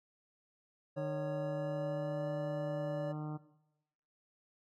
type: harmonic tone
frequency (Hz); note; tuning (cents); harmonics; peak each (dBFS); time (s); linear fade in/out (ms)
152.1; D#3; -39; 1 / 2 / 3 / 4 / 5 / 6 / 7 / 8 / 9; -39 / -44 / -53 / -55 / -52 / -56 / -58 / -56 / -61; 0.96-3.38; 20
type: tone with pitch glide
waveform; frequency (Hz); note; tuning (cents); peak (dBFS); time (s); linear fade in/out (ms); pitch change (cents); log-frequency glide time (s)
triangle; 554 to 578.5; C#5 to D5; -1 to -26; -35; 0.96-3.13; 20; +75; 1.08-2.28
effects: noise-tail reverb RT60 0.9 s tail -18 dB re dry

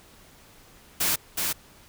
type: noise with echo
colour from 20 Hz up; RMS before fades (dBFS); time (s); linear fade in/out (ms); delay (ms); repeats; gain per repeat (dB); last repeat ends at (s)
white; -24; 1-1.16; 10; 370; 1; -3; 1.53
effects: pink hiss -53 dBFS RMS until 1.88 s

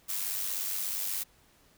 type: noise with amplitude modulation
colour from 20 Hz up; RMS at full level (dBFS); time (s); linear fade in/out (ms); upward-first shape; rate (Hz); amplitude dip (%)
blue; -31; 0.08-1.24; 20; sine; 96.8; 50
effects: pink hiss -63 dBFS RMS until 1.77 s

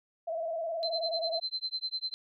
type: tone with vibrato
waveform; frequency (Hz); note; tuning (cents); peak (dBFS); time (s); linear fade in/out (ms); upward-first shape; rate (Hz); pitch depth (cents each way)
sine; 659.3; E5; 0; -31; 0.27-1.4; 10; square; 19; 49
type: tone with tremolo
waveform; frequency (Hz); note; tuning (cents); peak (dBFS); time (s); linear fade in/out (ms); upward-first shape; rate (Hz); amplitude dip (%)
sine; 4089; C8; -41; -29; 0.83-2.14; 0; sine; 10; 100
effects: none

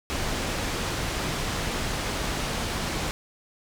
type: low-pass noise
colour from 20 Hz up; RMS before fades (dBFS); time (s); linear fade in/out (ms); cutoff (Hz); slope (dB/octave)
pink; -29; 0.1-3.11; 0; 7400; 12
effects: none

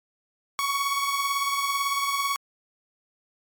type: beating tone pair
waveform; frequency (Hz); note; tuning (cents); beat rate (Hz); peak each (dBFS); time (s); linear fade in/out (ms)
sawtooth; 1114 / 1132; C#6 / C#6; +8 / +36; 18; -21 / -27; 0.59-2.36; 0
effects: MP3 96 kbps

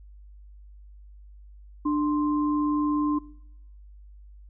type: tone pair together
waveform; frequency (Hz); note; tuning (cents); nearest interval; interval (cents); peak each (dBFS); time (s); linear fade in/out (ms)
sine; 297.2 / 1046.5; D4 / C6; +21 / 0; octave + minor seventh; 2179; -22 / -30; 1.85-3.19; 10
effects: noise-tail reverb RT60 0.8 s tail -23 dB re dry + added 50 Hz sine -45 dBFS peak until 4.49 s

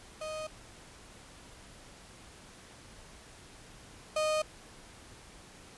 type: tone pair in turn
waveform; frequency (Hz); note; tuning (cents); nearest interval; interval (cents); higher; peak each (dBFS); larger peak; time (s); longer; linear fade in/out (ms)
35% pulse; 622.3 / 618; D#5 / D#5; 0 / -12; unison; 12; first; -35 / -26; second; 0.21-0.47 / 4.16-4.42; neither; 5
effects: pink hiss -53 dBFS RMS until 5.77 s + resampled to 24000 Hz

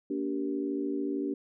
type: harmonic tone with a mistuned harmonic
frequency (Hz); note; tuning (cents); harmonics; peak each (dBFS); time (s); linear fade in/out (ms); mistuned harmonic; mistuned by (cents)
77.6; D#2; -4; 3 / 4 / 5 / 6; -39 / -31 / -34 / -43; 0.1-1.34; 5; 4; -140
effects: none

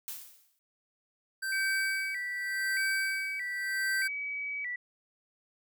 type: noise with exponential decay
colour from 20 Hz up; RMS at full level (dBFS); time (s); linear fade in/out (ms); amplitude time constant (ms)
blue; -37; 0.08-0.59; 0; 110
type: tone with tremolo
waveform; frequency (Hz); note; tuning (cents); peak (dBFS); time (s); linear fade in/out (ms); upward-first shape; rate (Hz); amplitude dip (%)
square; 1559; G6; -10; -29; 1.42-4.08; 10; sine; 0.87; 85
type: tone with vibrato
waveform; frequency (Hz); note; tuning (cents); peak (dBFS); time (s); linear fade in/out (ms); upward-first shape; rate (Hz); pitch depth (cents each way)
sine; 2113; C7; +16; -33; 1.52-4.76; 5; square; 0.8; 130
effects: none

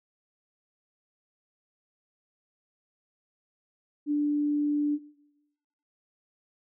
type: tone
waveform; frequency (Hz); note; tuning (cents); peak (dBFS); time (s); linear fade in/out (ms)
sine; 293.7; D4; 0; -23; 4.06-4.99; 50
effects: noise-tail reverb RT60 1.0 s tail -21 dB re dry

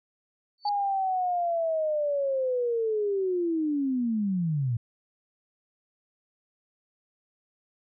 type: tone with exponential growth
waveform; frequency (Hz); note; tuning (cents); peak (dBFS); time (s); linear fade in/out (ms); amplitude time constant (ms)
sine; 4510; C#8; +29; -30; 0.58-0.69; 1; 22
type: linear sweep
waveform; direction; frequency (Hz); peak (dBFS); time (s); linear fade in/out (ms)
sine; down; 830.6 to 111.9; -24; 0.65-4.77; 5
effects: none

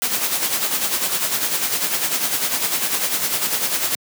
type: noise with tremolo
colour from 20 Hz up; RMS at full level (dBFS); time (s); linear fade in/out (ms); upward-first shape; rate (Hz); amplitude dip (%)
white; -19; 0.02-3.95; 0; sine; 10; 55
effects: high-pass 150 Hz 12 dB/octave

